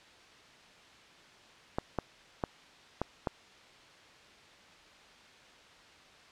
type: clicks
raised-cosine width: 1 ms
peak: -16 dBFS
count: 5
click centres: 1.785 / 1.987 / 2.438 / 3.016 / 3.272 s
effects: white hiss -56 dBFS RMS until 6.31 s + low-pass 4000 Hz 12 dB/octave